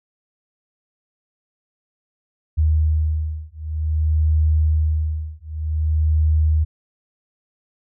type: beating tone pair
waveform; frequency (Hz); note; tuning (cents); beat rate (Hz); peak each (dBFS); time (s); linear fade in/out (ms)
sine; 77.5 / 78.03; D#2 / D#2; -6 / +6; 0.53; -19; 2.57-6.65; 20
effects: none